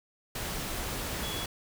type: tone in noise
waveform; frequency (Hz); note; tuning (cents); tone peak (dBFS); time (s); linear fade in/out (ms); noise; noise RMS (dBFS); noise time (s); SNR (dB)
sine; 3368; G#7; +24; -38; 1.23-1.45; 5; pink; -35; 0.35-1.46; -6
effects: none